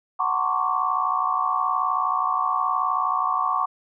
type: tone cluster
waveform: sine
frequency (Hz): 745 / 899 / 1026 / 1099 / 1158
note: F#5 / A5 / C6 / C#6 / D6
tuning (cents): +12 / +37 / -34 / -15 / -25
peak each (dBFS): -29 / -30 / -30 / -24 / -25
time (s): 0.19-3.66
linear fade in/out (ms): 10
effects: none